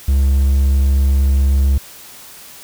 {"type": "tone", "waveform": "triangle", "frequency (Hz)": 68.2, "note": "C#2", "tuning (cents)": -28, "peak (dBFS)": -8, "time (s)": [0.08, 1.78], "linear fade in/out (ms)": 5, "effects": ["white hiss -38 dBFS RMS until 2.63 s"]}